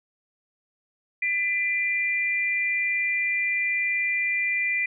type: tone pair together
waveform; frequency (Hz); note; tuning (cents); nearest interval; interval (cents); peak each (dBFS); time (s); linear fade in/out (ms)
sine; 2001 / 2380; B6 / D7; +22 / +22; minor third; 300; -25; 1.22-4.86; 5
effects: none